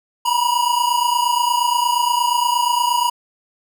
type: tone pair together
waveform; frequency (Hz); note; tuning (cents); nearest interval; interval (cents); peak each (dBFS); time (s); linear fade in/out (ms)
square; 953 / 981.5; A#5 / B5; +38 / -11; minor second; 51; -19; 0.25-3.1; 10
effects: none